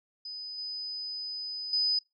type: tone with level steps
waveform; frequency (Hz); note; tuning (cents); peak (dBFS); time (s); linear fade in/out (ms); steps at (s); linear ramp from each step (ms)
sine; 5000; D#8; +8; -37 / -34 / -24; 0.25-1.99; 5; 0.58 / 1.73; 2
effects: noise-tail reverb RT60 0.2 s tail -24 dB re dry